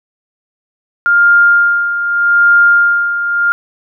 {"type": "tone with tremolo", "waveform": "sine", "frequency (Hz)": 1404, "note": "F6", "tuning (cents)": 9, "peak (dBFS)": -4, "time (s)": [1.06, 3.52], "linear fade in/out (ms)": 0, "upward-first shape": "sine", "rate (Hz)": 0.82, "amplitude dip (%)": 65, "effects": []}